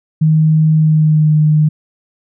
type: tone with pitch glide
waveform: sine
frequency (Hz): 156.7 to 152.94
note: D#3 to D#3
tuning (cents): +13 to -29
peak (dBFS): -7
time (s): 0.21-1.69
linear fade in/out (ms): 10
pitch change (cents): -42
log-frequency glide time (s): 0.74-1.36
effects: none